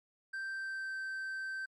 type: tone with pitch glide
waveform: triangle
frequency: 1567 to 1553.5 Hz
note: G6 to G6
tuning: -1 to -16 cents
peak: -35 dBFS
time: 0.33-1.66 s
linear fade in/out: 10 ms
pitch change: -15 cents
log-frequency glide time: 0.5-0.95 s
effects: MP3 48 kbps